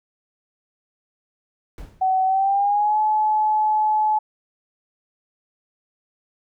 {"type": "noise with exponential decay", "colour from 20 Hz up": "brown", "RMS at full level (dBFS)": -33, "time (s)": [1.78, 2.19], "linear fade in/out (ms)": 1, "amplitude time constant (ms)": 88}
{"type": "tone with pitch glide", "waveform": "sine", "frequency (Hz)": [755, 857.3], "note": ["F#5", "A5"], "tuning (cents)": [35, -45], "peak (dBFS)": -16, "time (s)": [2.01, 4.19], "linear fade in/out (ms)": 10, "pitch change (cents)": 220, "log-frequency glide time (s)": [2.25, 2.99]}
{"effects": []}